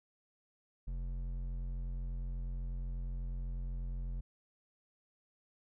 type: tone with hard clipping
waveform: triangle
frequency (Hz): 44.11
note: F1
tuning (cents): +18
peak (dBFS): -38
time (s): 0.87-4.21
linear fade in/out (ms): 10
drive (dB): 12
effects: none